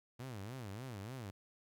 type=tone with vibrato; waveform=sawtooth; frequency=113.5 Hz; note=A#2; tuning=46 cents flat; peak=-40 dBFS; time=0.19-1.31 s; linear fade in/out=10 ms; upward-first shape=sine; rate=3.4 Hz; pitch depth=280 cents each way; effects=13-bit